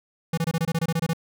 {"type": "tone bursts", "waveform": "square", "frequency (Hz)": 164.81, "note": "E3", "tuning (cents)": 0, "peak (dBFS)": -22, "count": 12, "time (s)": [0.33, 1.134], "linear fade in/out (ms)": 5, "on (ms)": 45, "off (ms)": 24, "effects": []}